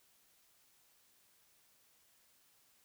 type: silence
effects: white hiss -70 dBFS RMS until 2.84 s